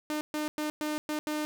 sawtooth tone bursts at uneven times, 303 Hz, D#4, 46 cents flat, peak -26 dBFS, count 6, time 0.1-0.21 / 0.34-0.48 / 0.58-0.7 / 0.81-0.98 / 1.09-1.19 / 1.27-1.45 s, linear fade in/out 0 ms, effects none

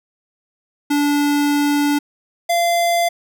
square tone pair in turn, 289.9 / 687.9 Hz, D4 / F5, -22 / -26 cents, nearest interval octave + minor third, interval 1496 cents, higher second, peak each -15 dBFS, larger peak neither, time 0.9-1.99 / 2.49-3.09 s, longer first, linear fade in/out 10 ms, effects none

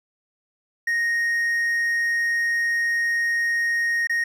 triangle tone with dropouts, 1864.7 Hz, A#6, in tune, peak -18 dBFS, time 0.87-4.24 s, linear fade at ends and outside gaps 5 ms, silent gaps 4.072-4.095 s, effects none

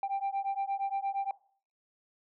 sine beating tone pair, 784 / 792.6 Hz, G5 / G5, 0 / +19 cents, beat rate 8.6 Hz, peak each -31 dBFS, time 0.03-1.31 s, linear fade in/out 2 ms, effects noise-tail reverb RT60 0.5 s tail -21 dB re dry + tanh soft clip ceiling -27 dBFS

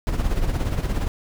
brown noise with tremolo, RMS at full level -20 dBFS, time 0.07-1.08 s, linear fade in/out 0 ms, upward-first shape sine, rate 17 Hz, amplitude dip 60%, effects none

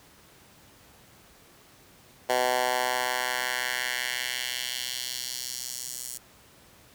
10% pulse tone with high-pass filter sweep, 125.5 Hz, B2, 28 cents sharp, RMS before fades -30 dBFS, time 2.29-6.18 s, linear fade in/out 10 ms, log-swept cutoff 620 to 7900 Hz, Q 1.4, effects pink hiss -55 dBFS RMS until 6.94 s + high-pass 60 Hz 12 dB/octave

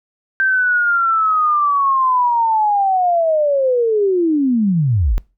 sine linear sweep, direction down, 1568 to 35.5 Hz, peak -12 dBFS, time 0.4-5.18 s, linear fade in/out 0 ms, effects noise-tail reverb RT60 0.3 s tail -23 dB re dry

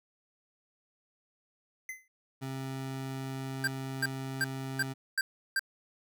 square tone with exponential decay, 2046 Hz, C7, 39 cents flat, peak -35 dBFS, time 1.89-2.08 s, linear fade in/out 2 ms, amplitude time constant 41 ms
25% pulse tone, 133.5 Hz, C3, 35 cents sharp, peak -32 dBFS, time 2.41-4.94 s, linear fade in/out 20 ms
square tone bursts, 1578 Hz, G6, 11 cents sharp, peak -27 dBFS, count 6, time 3.64-5.594 s, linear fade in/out 2 ms, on 34 ms, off 350 ms
effects none

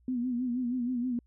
sine tone with vibrato, 246.9 Hz, B3, in tune, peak -28 dBFS, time 0.08-1.19 s, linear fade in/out 2 ms, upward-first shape sine, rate 6.3 Hz, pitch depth 75 cents each way, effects added 60 Hz sine -61 dBFS peak until 1.26 s

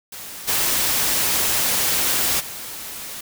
white noise with level steps, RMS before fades -35 / -20 / -33 dBFS, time 0.12-3.21 s, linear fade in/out 5 ms, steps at 0.47 / 2.39 s, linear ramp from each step 20 ms, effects none

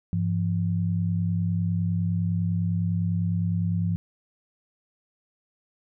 sine tone pair together, 100.8 / 170.7 Hz, G2 / F3, +49 / -39 cents, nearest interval major sixth, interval 912 cents, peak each -25 dBFS, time 0.13-3.96 s, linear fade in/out 0 ms, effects none

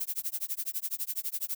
violet noise with tremolo, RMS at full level -31 dBFS, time 0-1.55 s, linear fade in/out 10 ms, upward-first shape sine, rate 12 Hz, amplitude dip 100%, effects none

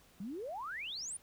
sine exponential sweep, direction up, 180 to 9956 Hz, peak -39 dBFS, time 0.2-1.17 s, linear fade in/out 5 ms, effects pink hiss -64 dBFS RMS until 1.22 s

